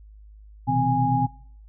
sine tone cluster, 122.8 / 131.4 / 162.3 / 258.2 / 825 Hz, B2 / C3 / E3 / C4 / G#5, -9 / +8 / -27 / -23 / -12 cents, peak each -26 / -27 / -29 / -26 / -22 dBFS, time 0.67-1.27 s, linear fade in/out 20 ms, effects noise-tail reverb RT60 0.6 s tail -21 dB re dry + added 52 Hz sine -44 dBFS peak until 1.68 s

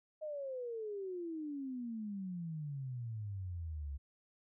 sine exponential sweep, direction down, 628 to 67.7 Hz, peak -39 dBFS, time 0.21-3.98 s, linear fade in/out 20 ms, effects none

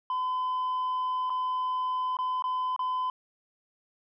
sine tone with dropouts, 1015 Hz, B5, 47 cents sharp, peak -24 dBFS, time 0.1-3.1 s, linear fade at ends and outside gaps 2 ms, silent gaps 1.297-1.302 / 2.169-2.188 / 2.423-2.44 / 2.763-2.792 s, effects tanh soft clip ceiling -26 dBFS

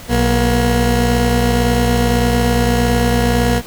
20% pulse tone pair together, 61.74 / 238.1 Hz, B1 / A#3, 0 / +37 cents, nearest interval octave + major seventh, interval 2337 cents, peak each -10 dBFS, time 0.08-3.62 s, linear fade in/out 50 ms, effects pink hiss -35 dBFS RMS until 3.66 s

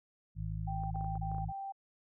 harmonic tone, 53.2 Hz, G#1, 42 cents sharp, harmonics 1 / 2 / 3, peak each -39 / -39 / -40 dBFS, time 0.35-1.53 s, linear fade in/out 50 ms
sine tone bursts, 784 Hz, G5, in tune, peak -38 dBFS, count 4, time 0.67-1.723 s, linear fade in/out 10 ms, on 240 ms, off 31 ms
clicks, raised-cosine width 1 ms, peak -38 dBFS, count 8, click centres 0.836 / 0.958 / 1.01 / 1.045 / 1.155 / 1.316 / 1.347 / 1.383 s
effects none

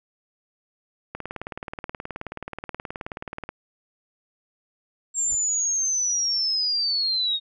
click train, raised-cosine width 0.5 ms, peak -17 dBFS, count 45, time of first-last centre 1.15-3.49 s, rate 18.8 Hz
sine linear sweep, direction down, 7459 to 3698 Hz, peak -21 dBFS, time 5.14-7.4 s, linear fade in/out 50 ms
brown noise with exponential growth, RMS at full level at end -37 dBFS, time 5.15-5.35 s, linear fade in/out 5 ms, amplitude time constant 42 ms
effects none

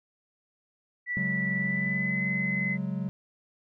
sine tone with pitch glide, 1961 to 2038 Hz, B6 to C7, -13 to -46 cents, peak -28 dBFS, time 1.06-2.78 s, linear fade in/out 50 ms, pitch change +67 cents, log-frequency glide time 1.55-2.25 s
triangle chord, C# suspended fourth, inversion none, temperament equal, 138.59 / 185 / 207.7 Hz, C#3 / F#3 / G#3, 0 / 0 / 0 cents, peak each -33 / -29 / -33 dBFS, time 1.17-3.09 s, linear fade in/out 0 ms
effects none

